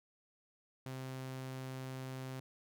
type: tone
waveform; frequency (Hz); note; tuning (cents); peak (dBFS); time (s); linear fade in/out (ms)
sawtooth; 130.81; C3; 0; -38; 0.86-2.4; 2
effects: none